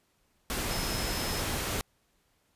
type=tone in noise; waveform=sine; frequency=5170 Hz; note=E8; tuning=34 cents flat; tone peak=-39 dBFS; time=0.71-1.41 s; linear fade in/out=0 ms; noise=pink; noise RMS=-32 dBFS; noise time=0.5-1.81 s; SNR=-10 dB; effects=pink hiss -71 dBFS RMS until 2.55 s + resampled to 32000 Hz